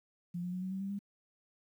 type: tone with pitch steps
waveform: sine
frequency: 174.61 / 178.69 / 182.87 / 187.14 / 191.52 / 195.99 / 200.6 Hz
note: F3 / F3 / F#3 / F#3 / G3 / G3 / G3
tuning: 0 / +40 / -20 / +20 / -40 / 0 / +40 cents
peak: -35 dBFS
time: 0.34-0.991 s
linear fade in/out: 10 ms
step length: 93 ms
effects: 11-bit